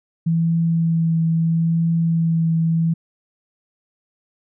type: tone with vibrato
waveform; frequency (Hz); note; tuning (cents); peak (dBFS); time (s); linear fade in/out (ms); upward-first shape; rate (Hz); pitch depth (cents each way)
sine; 164.81; E3; 0; -15; 0.26-2.94; 10; triangle; 0.76; 16
effects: none